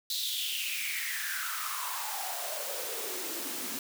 white noise with high-pass filter sweep, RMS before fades -35 dBFS, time 0.1-3.79 s, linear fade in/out 2 ms, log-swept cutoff 4100 to 230 Hz, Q 6.5, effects none

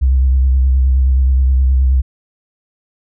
sine tone with vibrato, 65.41 Hz, C2, in tune, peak -7 dBFS, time 0.01-2.02 s, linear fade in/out 20 ms, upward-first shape triangle, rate 9.5 Hz, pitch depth 54 cents each way, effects tanh soft clip ceiling -5 dBFS

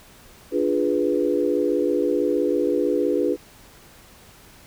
sine chord, D diminished seventh, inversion none, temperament equal, 293.7 / 349.2 / 415.3 / 493.9 Hz, D4 / F4 / Ab4 / Cb5, 0 / 0 / 0 / 0 cents, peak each -24 dBFS, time 0.51-3.37 s, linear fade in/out 50 ms, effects pink hiss -49 dBFS RMS until 4.66 s

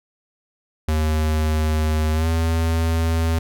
square tone with pitch glide, 77.78 to 81.84 Hz, D#2 to E2, 0 to -12 cents, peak -18 dBFS, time 0.88-3.39 s, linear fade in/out 5 ms, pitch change +88 cents, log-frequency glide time 2.13-2.28 s, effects none

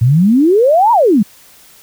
sine exponential two-way sweep, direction up then down, 110.3 to 982 to 185.8 Hz, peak -6 dBFS, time 0.01-1.23 s, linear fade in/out 10 ms, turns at 0.92 s, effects white hiss -43 dBFS RMS until 1.82 s

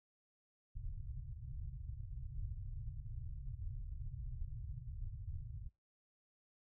pink low-pass noise, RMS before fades -45 dBFS, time 0.75-5.69 s, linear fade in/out 10 ms, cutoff 140 Hz, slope 96 dB/octave, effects noise-tail reverb RT60 0.2 s tail -23 dB re dry

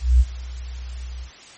sine tone with ADSR envelope, 61.74 Hz, B1, in tune, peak -8 dBFS, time 0-1.31 s, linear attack 200 ms, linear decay 41 ms, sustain -21 dB, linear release 81 ms, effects white hiss -44 dBFS RMS until 1.57 s + MP3 32 kbps

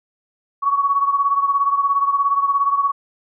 sine beating tone pair, 1117 / 1134 Hz, C#6 / C#6, +13 / +39 cents, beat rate 17 Hz, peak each -16 / -21 dBFS, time 0.62-2.92 s, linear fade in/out 20 ms, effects none

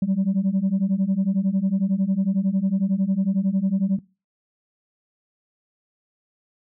sine beating tone pair, 186.9 / 197.9 Hz, F#3 / G3, +18 / +17 cents, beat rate 11 Hz, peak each -20 dBFS, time 0.02-3.99 s, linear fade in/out 5 ms, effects noise-tail reverb RT60 0.3 s tail -22 dB re dry + tanh soft clip ceiling -15 dBFS

